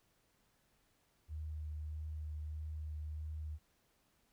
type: tone with vibrato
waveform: sine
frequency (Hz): 76.8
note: D#2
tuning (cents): -22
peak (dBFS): -40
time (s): 1.28-3.59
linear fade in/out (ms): 50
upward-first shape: triangle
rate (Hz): 1.6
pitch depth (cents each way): 17
effects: pink hiss -75 dBFS RMS until 4.32 s